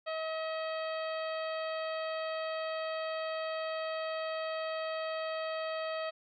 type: harmonic tone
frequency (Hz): 638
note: D#5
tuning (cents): +43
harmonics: 1 / 2 / 3 / 4 / 5 / 6 / 7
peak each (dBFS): -35 / -41 / -45 / -47 / -49 / -51 / -52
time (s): 0.06-6.11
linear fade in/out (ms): 20
effects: none